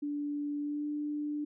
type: tone with pitch glide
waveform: sine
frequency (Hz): 291.2 to 296.1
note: D4 to D4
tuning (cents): -15 to +14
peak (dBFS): -32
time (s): 0.02-1.45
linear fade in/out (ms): 10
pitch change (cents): +29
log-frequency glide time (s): 0.59-0.87
effects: none